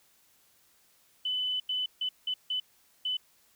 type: tone bursts at uneven times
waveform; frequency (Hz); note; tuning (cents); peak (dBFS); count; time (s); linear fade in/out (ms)
sine; 3008; F#7; +28; -28; 6; 1.25-1.6 / 1.69-1.86 / 2.01-2.09 / 2.27-2.34 / 2.5-2.6 / 3.05-3.17; 5
effects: white hiss -65 dBFS RMS until 3.55 s